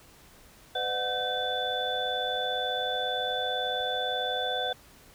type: tone cluster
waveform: sine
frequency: 504 / 602 / 736 / 1539 / 3491 Hz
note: B4 / D5 / F#5 / G6 / A7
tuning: +35 / +43 / -9 / -32 / -14 cents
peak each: -34 / -38 / -32 / -36 / -32 dBFS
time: 0.75-4.73 s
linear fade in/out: 5 ms
effects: pink hiss -55 dBFS RMS until 5.14 s